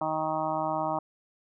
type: harmonic tone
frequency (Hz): 156.9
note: D#3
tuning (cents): +15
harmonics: 1 / 2 / 4 / 5 / 6 / 7 / 8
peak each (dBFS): -40 / -36 / -32 / -32 / -33 / -36 / -39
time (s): 0.01-0.99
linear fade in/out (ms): 5
effects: none